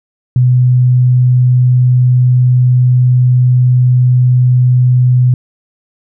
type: tone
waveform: sine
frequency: 125.4 Hz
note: B2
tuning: 27 cents sharp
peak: -5 dBFS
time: 0.36-5.34 s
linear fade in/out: 2 ms
effects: none